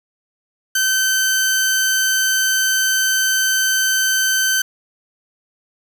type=tone pair together; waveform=sawtooth; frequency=1540 / 3080 Hz; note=G6 / G7; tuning=-31 / -31 cents; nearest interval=octave; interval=1200 cents; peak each=-13 dBFS; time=0.75-4.62 s; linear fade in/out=5 ms; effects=none